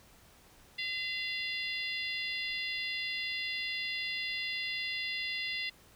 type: harmonic tone with a mistuned harmonic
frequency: 692 Hz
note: F5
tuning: 16 cents flat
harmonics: 3 / 4 / 5 / 6 / 7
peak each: -37 / -39 / -41 / -43 / -44 dBFS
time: 0.78-5.7 s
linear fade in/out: 10 ms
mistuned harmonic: 3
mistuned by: -28 cents
effects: pink hiss -60 dBFS RMS until 5.95 s